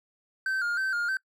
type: tone with vibrato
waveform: triangle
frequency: 1480 Hz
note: F#6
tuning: in tune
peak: -24 dBFS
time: 0.46-1.17 s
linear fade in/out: 2 ms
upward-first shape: square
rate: 3.2 Hz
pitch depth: 76 cents each way
effects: noise-tail reverb RT60 0.1 s tail -24 dB re dry